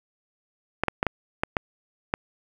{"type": "clicks", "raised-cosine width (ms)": 0.5, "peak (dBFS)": -7, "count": 7, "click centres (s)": [0.836, 0.883, 1.029, 1.067, 1.435, 1.568, 2.139], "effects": ["7-bit"]}